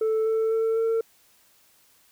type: tone with pitch steps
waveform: sine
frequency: 440 / 444.1 / 448.2 / 452.4 Hz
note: A4 / A4 / A4 / A4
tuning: 0 / +16 / +32 / +48 cents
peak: -18 dBFS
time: 0.01-1.01 s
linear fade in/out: 5 ms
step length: 250 ms
effects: tanh soft clip ceiling -20 dBFS + white hiss -60 dBFS RMS until 2.11 s